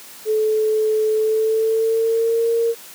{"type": "tone with pitch glide", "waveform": "sine", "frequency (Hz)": [433.3, 461.7], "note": ["A4", "A#4"], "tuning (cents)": [-27, -17], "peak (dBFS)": -15, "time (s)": [0.25, 2.75], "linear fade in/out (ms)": 50, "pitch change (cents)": 110, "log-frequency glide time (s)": [1.12, 2.5], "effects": ["white hiss -40 dBFS RMS until 2.94 s", "high-pass 150 Hz 12 dB/octave"]}